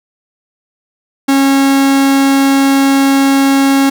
45% pulse tone, 273.5 Hz, C#4, 23 cents flat, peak -7 dBFS, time 1.28-3.9 s, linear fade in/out 10 ms, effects none

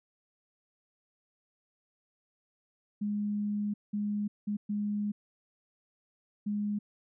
sine tone bursts at uneven times, 207.1 Hz, G#3, 5 cents flat, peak -29 dBFS, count 5, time 3.01-3.74 / 3.93-4.28 / 4.47-4.57 / 4.69-5.12 / 6.46-6.79 s, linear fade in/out 10 ms, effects none

